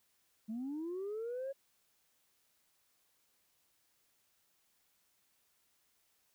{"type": "linear sweep", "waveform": "sine", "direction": "up", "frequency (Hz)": [210.4, 554.4], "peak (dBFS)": -36, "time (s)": [0.48, 1.53], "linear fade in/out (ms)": 20, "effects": ["tanh soft clip ceiling -35 dBFS", "white hiss -75 dBFS RMS until 6.34 s"]}